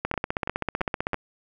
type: two click trains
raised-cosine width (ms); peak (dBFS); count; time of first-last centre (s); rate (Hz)
0.5; -10 / -13; 18 / 4; 0.05-1.133 / 0.14-1.143; 15.7 / 2.99
effects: none